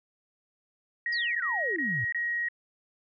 sine tone bursts, 1892 Hz, A#6, 25 cents sharp, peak -27 dBFS, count 4, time 1.06-2.486 s, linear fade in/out 2 ms, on 340 ms, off 22 ms
sine exponential sweep, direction down, 5100 to 103.83 Hz, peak -32 dBFS, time 1.12-2.05 s, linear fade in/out 10 ms
effects none

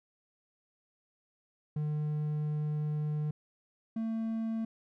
triangle tone pair in turn, 150.8 / 224.3 Hz, D3 / A3, +46 / +34 cents, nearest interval perfect fifth, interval 688 cents, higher second, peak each -28 / -29 dBFS, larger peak first, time 1.76-3.31 / 3.96-4.65 s, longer first, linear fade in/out 5 ms, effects none

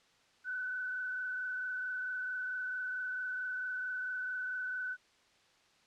sine tone with frequency modulation, 1500 Hz, F#6, 23 cents sharp, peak -35 dBFS, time 0.44-4.97 s, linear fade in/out 50 ms, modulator 24.5 Hz, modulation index 1, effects white hiss -67 dBFS RMS until 5.86 s + low-pass 5000 Hz 12 dB/octave

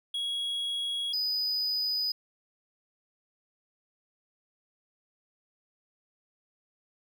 triangle tone pair in turn, 3322 / 4977 Hz, G#7 / D#8, 0 / 0 cents, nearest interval perfect fifth, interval 700 cents, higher second, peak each -28 / -26 dBFS, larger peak second, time 0.14-1.13 / 1.13-2.12 s, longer neither, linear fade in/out 5 ms, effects none

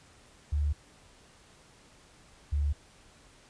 sine tone pair in turn, 73.42 / 72.53 Hz, D2 / D2, 0 / -21 cents, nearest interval unison, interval 21 cents, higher first, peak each -25 dBFS, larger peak neither, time 0.52-0.73 / 2.52-2.73 s, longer neither, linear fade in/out 10 ms, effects pink hiss -58 dBFS RMS until 3.49 s + resampled to 22050 Hz

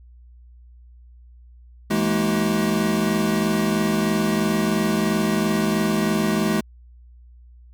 square tone cluster, 164.9 / 211.4 / 234.4 / 317.9 / 379.7 Hz, E3 / G#3 / A#3 / D#4 / F#4, +1 / +31 / +10 / +37 / +45 cents, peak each -28 / -22 / -29 / -28 / -28 dBFS, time 1.9-6.61 s, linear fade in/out 10 ms, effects added 60 Hz sine -44 dBFS peak until 7.73 s

